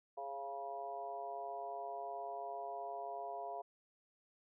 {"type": "harmonic tone with a mistuned harmonic", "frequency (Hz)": 138.59, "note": "C#3", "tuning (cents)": 0, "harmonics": [3, 4, 5, 6, 7], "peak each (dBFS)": [-50, -52, -43, -55, -49], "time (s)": [0.17, 3.62], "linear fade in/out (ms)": 10, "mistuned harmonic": 4, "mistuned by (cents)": -24, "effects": []}